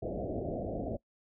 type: low-pass noise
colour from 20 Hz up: white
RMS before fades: -36 dBFS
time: 0.02-0.97 s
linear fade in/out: 10 ms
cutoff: 700 Hz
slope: 96 dB/octave
effects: noise-tail reverb RT60 0.1 s tail -21 dB re dry